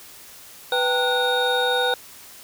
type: tone cluster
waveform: triangle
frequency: 495.5 / 783 / 912 / 1463 / 3715 Hz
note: B4 / G5 / A#5 / F#6 / A#7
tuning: +6 / -2 / -38 / -20 / -7 cents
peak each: -21 / -24 / -29 / -23 / -23 dBFS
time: 0.72-1.94 s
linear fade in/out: 2 ms
effects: white hiss -44 dBFS RMS until 2.43 s